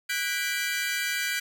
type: chord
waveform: sawtooth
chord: G# half-diminished seventh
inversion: third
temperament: equal with one note detuned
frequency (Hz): 1480 / 1620.5 / 1975.5 / 2349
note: F#6 / G#6 / B6 / D7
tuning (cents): 0 / -43 / 0 / 0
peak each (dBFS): -29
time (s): 0.09-1.4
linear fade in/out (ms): 10
effects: none